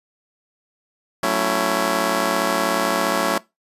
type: chord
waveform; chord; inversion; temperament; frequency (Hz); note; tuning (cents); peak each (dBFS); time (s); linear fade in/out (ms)
10% pulse; F# minor seventh; none; just; 185 / 222 / 277.5 / 333; F#3 / A3 / C#4 / E4; 0 / +16 / +2 / +18; -17; 1.23-3.38; 2
effects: noise-tail reverb RT60 0.2 s tail -20 dB re dry + resampled to 32000 Hz